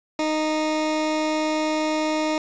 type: tone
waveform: 20% pulse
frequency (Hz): 309.5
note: D#4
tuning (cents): -9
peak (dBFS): -16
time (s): 0.19-2.38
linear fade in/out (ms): 2
effects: resampled to 16000 Hz + 7-bit